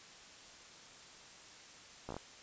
slowing click train, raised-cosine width 1 ms, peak -28 dBFS, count 5, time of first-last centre 2.09-2.166 s, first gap 15 ms, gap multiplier 1.16, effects white hiss -55 dBFS RMS until 2.42 s + resampled to 16000 Hz

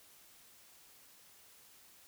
silence, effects white hiss -61 dBFS RMS until 2.07 s

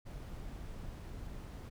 brown noise, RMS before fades -45 dBFS, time 0.05-1.7 s, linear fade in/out 20 ms, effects none

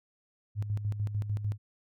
sine tone with tremolo, 103.83 Hz, G#2, in tune, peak -27 dBFS, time 0.55-1.58 s, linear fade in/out 50 ms, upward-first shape square, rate 6.7 Hz, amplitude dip 60%, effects none

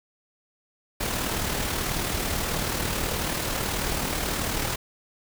pink noise with amplitude modulation, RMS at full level -26 dBFS, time 1-4.76 s, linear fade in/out 10 ms, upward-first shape sine, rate 38.4 Hz, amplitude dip 40%, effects none

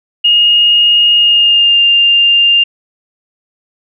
sine tone with pitch glide, 2856 to 2800 Hz, F7 to F7, +38 to +4 cents, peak -5 dBFS, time 0.24-2.64 s, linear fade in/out 10 ms, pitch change -34 cents, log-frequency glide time 1.16-1.81 s, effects none

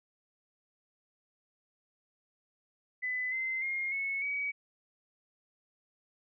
sine tone with pitch steps, 2006 / 2068 / 2133 / 2199 / 2267 Hz, B6 / C7 / C7 / C#7 / C#7, +26 / -21 / +33 / -14 / +38 cents, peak -31 dBFS, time 3.02-4.52 s, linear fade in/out 20 ms, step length 300 ms, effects none

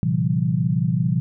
sine tone cluster, 116.3 / 133.7 / 166.5 / 191.9 Hz, A#2 / C3 / E3 / G3, -4 / +38 / +18 / -37 cents, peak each -24 / -23 / -21 / -26 dBFS, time 0.03-1.2 s, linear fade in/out 0 ms, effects none

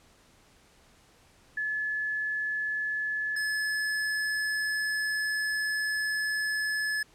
sine / square tone pair in turn, 1718 / 1718 Hz, A6 / A6, -42 / -42 cents, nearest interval unison, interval 0 cents, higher neither, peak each -28 dBFS, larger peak neither, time 1.57-3.36 / 3.36-7.03 s, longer second, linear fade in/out 5 ms, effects pink hiss -60 dBFS RMS until 7.14 s + low-pass 10000 Hz 12 dB/octave

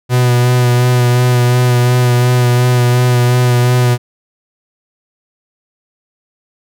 45% pulse tone with vibrato, 123.47 Hz, B2, in tune, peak -8 dBFS, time 0.09-3.98 s, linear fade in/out 50 ms, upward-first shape sine, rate 2.8 Hz, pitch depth 20 cents each way, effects none

